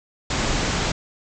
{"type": "low-pass noise", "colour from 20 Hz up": "pink", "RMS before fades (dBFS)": -23, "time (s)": [0.3, 0.92], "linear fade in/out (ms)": 5, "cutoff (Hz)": 7700, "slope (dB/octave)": 96, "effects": []}